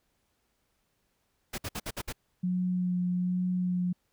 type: noise bursts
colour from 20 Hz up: pink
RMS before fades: -35 dBFS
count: 6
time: 1.53-2.127 s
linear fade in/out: 10 ms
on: 52 ms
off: 57 ms
type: tone with vibrato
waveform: sine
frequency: 180.4 Hz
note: F#3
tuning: 44 cents flat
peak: -26 dBFS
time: 2.43-3.93 s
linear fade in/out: 10 ms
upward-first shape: sine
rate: 1.2 Hz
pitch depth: 13 cents each way
effects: pink hiss -75 dBFS RMS until 4.12 s